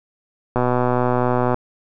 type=click train; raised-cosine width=1 ms; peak=-5 dBFS; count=123; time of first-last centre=0.56-1.544 s; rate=124 Hz; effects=none